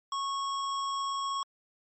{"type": "tone", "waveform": "square", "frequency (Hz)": 1100, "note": "C#6", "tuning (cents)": -14, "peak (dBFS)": -31, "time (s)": [0.12, 1.43], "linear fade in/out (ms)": 2, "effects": ["MP3 32 kbps"]}